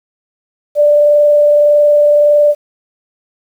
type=tone with frequency modulation; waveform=sine; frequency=589 Hz; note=D5; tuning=5 cents sharp; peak=-5 dBFS; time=0.75-2.55 s; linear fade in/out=50 ms; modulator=21.7 Hz; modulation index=0.21; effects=7-bit